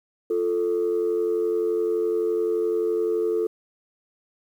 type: tone pair together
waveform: sine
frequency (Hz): 348.3 / 440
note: F4 / A4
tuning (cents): -5 / 0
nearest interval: major third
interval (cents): 405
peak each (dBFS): -24 / -21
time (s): 0.3-3.47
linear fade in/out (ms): 5
effects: tanh soft clip ceiling -16 dBFS + 9-bit